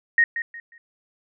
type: tone with echo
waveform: sine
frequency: 1864.7 Hz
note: A#6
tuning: in tune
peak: -13 dBFS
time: 0.18-0.24 s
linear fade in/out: 2 ms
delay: 180 ms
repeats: 3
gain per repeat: -11 dB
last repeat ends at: 0.78 s
effects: none